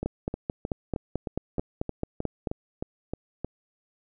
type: two click trains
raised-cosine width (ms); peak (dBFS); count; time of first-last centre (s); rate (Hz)
2; -17 / -14; 12 / 12; 0.03-3.446 / 0.06-2.472; 3.22 / 4.56
effects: none